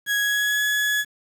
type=tone with pitch glide; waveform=35% pulse; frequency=1661.2 to 1693.2 Hz; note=G#6 to G#6; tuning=0 to +33 cents; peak=-18 dBFS; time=0.06-1.05 s; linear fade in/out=50 ms; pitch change=+33 cents; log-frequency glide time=0.19-0.64 s; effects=8-bit